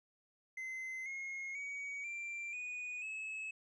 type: tone with pitch steps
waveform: triangle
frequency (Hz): 2059 / 2155 / 2256 / 2361 / 2471 / 2587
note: C7 / C#7 / C#7 / D7 / D#7 / E7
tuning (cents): -28 / -49 / +30 / +9 / -13 / -33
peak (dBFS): -39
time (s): 0.57-3.51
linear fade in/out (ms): 5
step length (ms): 490
effects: resampled to 22050 Hz